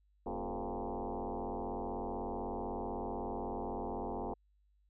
sine tone with frequency modulation, 219.8 Hz, A3, 2 cents flat, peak -36 dBFS, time 0.26-4.34 s, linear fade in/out 5 ms, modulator 96 Hz, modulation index 7.3, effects added 50 Hz sine -68 dBFS peak until 4.89 s

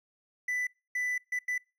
triangle tone bursts at uneven times, 1989 Hz, B6, 12 cents sharp, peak -27 dBFS, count 4, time 0.48-0.67 / 0.95-1.18 / 1.32-1.39 / 1.48-1.58 s, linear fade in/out 5 ms, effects noise-tail reverb RT60 0.3 s tail -26 dB re dry

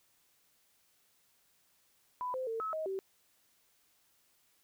sine tone with pitch steps, 996 / 517 / 451.3 / 1292 / 630 / 384.8 Hz, B5 / C5 / A4 / E6 / D#5 / G4, +14 / -21 / +44 / -35 / +21 / -32 cents, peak -34 dBFS, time 2.21-2.99 s, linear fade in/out 0 ms, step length 130 ms, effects white hiss -71 dBFS RMS until 4.63 s

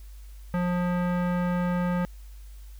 square tone with low-pass filter, 177.6 Hz, F3, 29 cents sharp, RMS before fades -26 dBFS, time 0.54-2.05 s, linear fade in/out 0 ms, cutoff 1600 Hz, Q 1.3, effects added 50 Hz sine -41 dBFS peak until 2.79 s + white hiss -59 dBFS RMS until 2.79 s

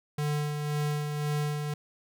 square tone with tremolo, 148.4 Hz, D3, 18 cents sharp, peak -27 dBFS, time 0.18-1.74 s, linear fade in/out 5 ms, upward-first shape sine, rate 1.9 Hz, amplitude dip 40%, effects none

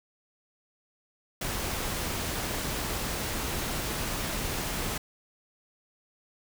pink noise, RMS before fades -32 dBFS, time 1.41-4.98 s, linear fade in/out 5 ms, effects none

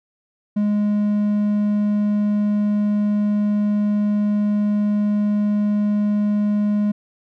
triangle tone, 207.7 Hz, G#3, in tune, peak -14 dBFS, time 0.56-6.92 s, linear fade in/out 10 ms, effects none

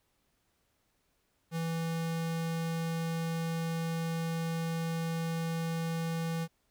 square tone, 164.81 Hz, E3, in tune, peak -32 dBFS, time 1.51-6.48 s, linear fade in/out 50 ms, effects pink hiss -75 dBFS RMS until 6.7 s

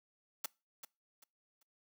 white noise with echo, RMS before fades -37 dBFS, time 0.44-0.46 s, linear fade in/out 5 ms, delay 390 ms, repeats 3, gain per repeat -11 dB, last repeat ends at 1.63 s, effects noise-tail reverb RT60 0.3 s tail -25 dB re dry + high-pass 200 Hz 12 dB/octave

